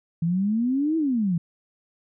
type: exponential two-way sweep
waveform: sine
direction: up then down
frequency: 161.5 to 329.6 to 161.5 Hz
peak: -20 dBFS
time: 0.22-1.38 s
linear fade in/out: 5 ms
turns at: 0.97 s
effects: none